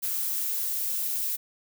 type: noise with high-pass filter sweep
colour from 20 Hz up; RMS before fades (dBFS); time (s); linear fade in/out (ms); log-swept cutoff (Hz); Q
violet; -29; 0.02-1.37; 20; 1400 to 220; 2.2
effects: none